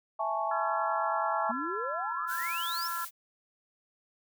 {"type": "chord", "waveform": "sine", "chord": "A major seventh", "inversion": "second", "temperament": "equal", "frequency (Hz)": [659.3, 830.6, 880, 1108.7], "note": ["E5", "G#5", "A5", "C#6"], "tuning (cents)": [0, 0, 0, 0], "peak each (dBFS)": -34, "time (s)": [0.19, 1.52], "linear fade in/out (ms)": 10}
{"type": "harmonic tone", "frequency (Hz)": 338.9, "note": "E4", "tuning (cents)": 48, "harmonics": [3, 4, 5], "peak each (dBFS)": [-38, -34, -41], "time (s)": [0.51, 3.05], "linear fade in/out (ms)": 5}
{"type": "exponential sweep", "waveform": "sine", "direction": "up", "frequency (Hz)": [220, 5588], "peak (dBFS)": -35, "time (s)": [1.49, 2.88], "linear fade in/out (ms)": 10}
{"type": "noise", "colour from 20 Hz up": "blue", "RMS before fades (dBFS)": -41, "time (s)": [2.27, 3.11], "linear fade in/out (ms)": 50}
{"effects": []}